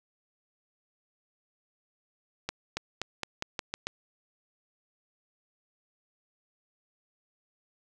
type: accelerating click train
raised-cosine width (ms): 0.2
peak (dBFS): -14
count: 8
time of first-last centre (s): 2.49-3.87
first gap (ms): 280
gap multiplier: 0.88
effects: none